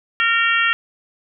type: harmonic tone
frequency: 460.1 Hz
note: A#4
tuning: 23 cents flat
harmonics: 3 / 4 / 5 / 6 / 7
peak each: -19 / -19 / -24 / -21 / -25 dBFS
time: 0.2-0.73 s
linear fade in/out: 0 ms
effects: none